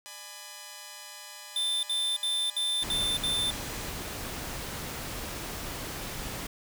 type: chord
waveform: 5% pulse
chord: G# diminished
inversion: second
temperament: just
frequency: 598 / 830.6 / 996.7 Hz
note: D5 / G#5 / B5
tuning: +31 / 0 / +16 cents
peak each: -38 / -35 / -35 dBFS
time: 0.06-3.89 s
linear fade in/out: 0 ms
type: tone bursts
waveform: square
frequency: 3557 Hz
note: A7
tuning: 18 cents sharp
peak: -27 dBFS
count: 6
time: 1.56-3.505 s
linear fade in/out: 2 ms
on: 270 ms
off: 65 ms
type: noise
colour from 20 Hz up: pink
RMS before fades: -37 dBFS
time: 2.82-6.47 s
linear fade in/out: 5 ms
effects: none